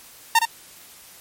sawtooth tone with echo, 913 Hz, A#5, 36 cents flat, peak -8 dBFS, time 0.35-0.39 s, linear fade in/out 5 ms, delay 64 ms, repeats 1, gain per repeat -6 dB, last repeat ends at 0.454 s, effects white hiss -46 dBFS RMS until 1.2 s + MP3 64 kbps

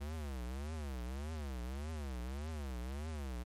square tone with vibrato, 69.3 Hz, C#2, in tune, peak -40 dBFS, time 0-3.44 s, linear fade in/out 20 ms, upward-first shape triangle, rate 1.7 Hz, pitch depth 280 cents each way, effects MP3 64 kbps

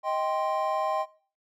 triangle chord, C minor, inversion first, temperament just, 627.9 / 784.9 / 1046.5 Hz, Eb5 / G5 / C6, +16 / +2 / 0 cents, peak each -28 dBFS, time 0.03-1.06 s, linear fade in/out 50 ms, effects noise-tail reverb RT60 0.4 s tail -18 dB re dry

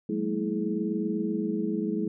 sine tone cluster, 179.8 / 207.5 / 228.1 / 325.3 / 423 Hz, F#3 / G#3 / A#3 / E4 / G#4, -49 / -1 / -37 / -23 / +32 cents, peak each -36 / -30 / -34 / -31 / -34 dBFS, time 0.09-2.08 s, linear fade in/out 5 ms, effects none

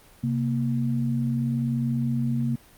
sine tone pair together, 132.38 / 233.1 Hz, C3 / A#3, +21 / 0 cents, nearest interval minor seventh, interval 979 cents, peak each -25 dBFS, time 0.23-2.56 s, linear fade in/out 10 ms, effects pink hiss -53 dBFS RMS until 2.77 s + Opus 32 kbps

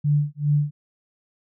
sine tone with tremolo, 146.83 Hz, D3, in tune, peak -15 dBFS, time 0.04-0.71 s, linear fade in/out 10 ms, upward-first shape sine, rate 2.5 Hz, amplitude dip 100%, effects none

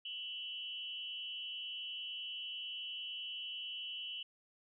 sine tone with amplitude modulation, 2966 Hz, F#7, 4 cents sharp, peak -37 dBFS, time 0.05-4.23 s, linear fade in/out 5 ms, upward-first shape sine, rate 251 Hz, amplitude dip 85%, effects none

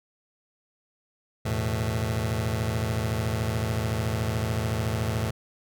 sawtooth chord, E suspended fourth, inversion none, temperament just, 82.41 / 109.88 / 123.61 Hz, E2 / A2 / B2, 0 / -2 / +2 cents, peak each -27 / -23 / -28 dBFS, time 1.45-5.31 s, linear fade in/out 10 ms, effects none

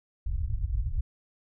pink low-pass noise, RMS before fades -29 dBFS, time 0.26-1.01 s, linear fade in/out 5 ms, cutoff 110 Hz, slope 48 dB/octave, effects none

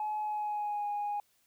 sine tone with pitch glide, 850 to 824.8 Hz, G#5 to G#5, +40 to -12 cents, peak -30 dBFS, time 0-1.2 s, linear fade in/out 2 ms, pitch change -52 cents, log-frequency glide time 0.2-0.87 s, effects tanh soft clip ceiling -28 dBFS + white hiss -71 dBFS RMS until 1.46 s

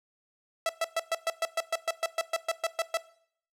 sawtooth tone bursts, 659.3 Hz, E5, in tune, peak -21 dBFS, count 16, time 0.66-2.972 s, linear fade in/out 2 ms, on 32 ms, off 120 ms, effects noise-tail reverb RT60 0.6 s tail -19 dB re dry + low-pass 12000 Hz 12 dB/octave

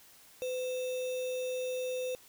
sine tone with sample-and-hold, 507 Hz, B4, 45 cents sharp, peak -32 dBFS, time 0.42-2.15 s, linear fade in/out 0 ms, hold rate 3150 Hz, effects white hiss -58 dBFS RMS until 2.28 s

